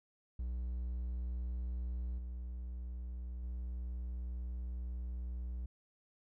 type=tone with level steps; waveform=triangle; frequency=61 Hz; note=B1; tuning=21 cents flat; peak=-34 / -38 / -36 dBFS; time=0.39-5.66 s; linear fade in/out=5 ms; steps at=2.18 / 3.43 s; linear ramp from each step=2 ms; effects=none